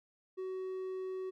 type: tone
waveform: triangle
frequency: 375.2 Hz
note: F#4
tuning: 24 cents sharp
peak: -35 dBFS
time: 0.37-1.31 s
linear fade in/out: 20 ms
effects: none